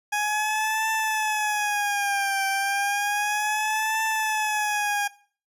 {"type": "tone with vibrato", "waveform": "20% pulse", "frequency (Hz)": 830.6, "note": "G#5", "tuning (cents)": 0, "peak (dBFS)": -18, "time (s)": [0.12, 5.08], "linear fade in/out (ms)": 10, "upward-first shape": "triangle", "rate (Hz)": 0.32, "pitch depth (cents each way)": 110, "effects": ["noise-tail reverb RT60 0.4 s tail -18 dB re dry", "resampled to 32000 Hz"]}